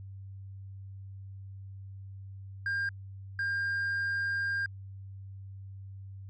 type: tone bursts at uneven times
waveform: sine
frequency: 1603 Hz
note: G6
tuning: 38 cents sharp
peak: -26 dBFS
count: 2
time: 2.66-2.89 / 3.39-4.66 s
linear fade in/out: 2 ms
effects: tanh soft clip ceiling -28 dBFS + added 97 Hz sine -42 dBFS peak until 6.29 s